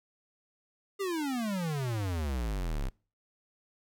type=exponential sweep; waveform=square; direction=down; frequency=408.9 to 30.87 Hz; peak=-31 dBFS; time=0.99-2.9 s; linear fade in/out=20 ms; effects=noise-tail reverb RT60 0.4 s tail -26 dB re dry